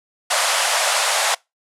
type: band-pass noise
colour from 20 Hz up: pink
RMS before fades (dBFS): -19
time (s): 0.3-1.35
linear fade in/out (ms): 10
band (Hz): 570 to 11000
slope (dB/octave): 48
effects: noise-tail reverb RT60 0.2 s tail -24 dB re dry